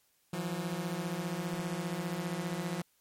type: beating tone pair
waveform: sawtooth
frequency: 164.81 / 179.81 Hz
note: E3 / F#3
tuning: 0 / -49 cents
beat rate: 15 Hz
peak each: -33 / -32 dBFS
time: 0.33-2.82 s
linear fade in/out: 5 ms
effects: white hiss -71 dBFS RMS until 3 s + MP3 64 kbps